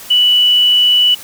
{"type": "tone", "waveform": "sine", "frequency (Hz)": 2960, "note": "F#7", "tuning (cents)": 0, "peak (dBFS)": -7, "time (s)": [0.1, 1.15], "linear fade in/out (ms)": 10, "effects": ["white hiss -33 dBFS RMS until 1.23 s"]}